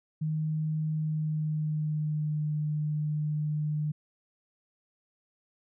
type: tone with pitch glide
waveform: sine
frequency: 155.56 to 151.22 Hz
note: D#3 to D#3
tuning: 0 to -49 cents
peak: -27 dBFS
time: 0.21-3.92 s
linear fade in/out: 10 ms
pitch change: -49 cents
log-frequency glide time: 0.92-2.5 s
effects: none